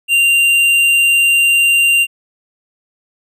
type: tone with tanh clipping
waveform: sine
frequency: 2779 Hz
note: F7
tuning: 9 cents flat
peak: -10 dBFS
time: 0.08-2.07 s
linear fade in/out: 50 ms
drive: 10 dB
effects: none